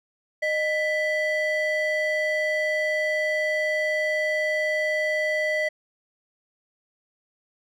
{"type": "ring-modulated tone", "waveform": "triangle", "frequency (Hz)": 1300, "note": "E6", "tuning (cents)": -24, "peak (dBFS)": -17, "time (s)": [0.42, 5.69], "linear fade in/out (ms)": 10, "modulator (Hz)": 684, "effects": []}